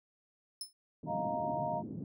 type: tone with exponential decay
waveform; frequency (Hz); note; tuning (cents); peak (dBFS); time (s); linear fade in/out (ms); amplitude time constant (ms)
25% pulse; 5240; E8; -11; -30; 0.61-0.73; 2; 26
type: band-pass noise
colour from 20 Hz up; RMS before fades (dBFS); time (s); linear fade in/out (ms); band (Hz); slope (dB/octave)
white; -42; 1.03-2.04; 2; 120 to 280; 24
type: chord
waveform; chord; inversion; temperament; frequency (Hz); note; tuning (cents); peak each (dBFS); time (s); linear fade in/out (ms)
sine; Eb suspended second; none; equal; 622.3 / 698.5 / 932.3; Eb5 / F5 / Bb5; 0 / 0 / 0; -37; 1.06-1.83; 50
effects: none